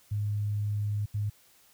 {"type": "tone bursts at uneven times", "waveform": "sine", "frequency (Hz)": 103.83, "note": "G#2", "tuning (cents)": 0, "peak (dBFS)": -27, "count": 2, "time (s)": [[0.11, 1.06], [1.14, 1.3]], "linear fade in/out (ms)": 10, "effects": ["white hiss -61 dBFS RMS until 1.73 s"]}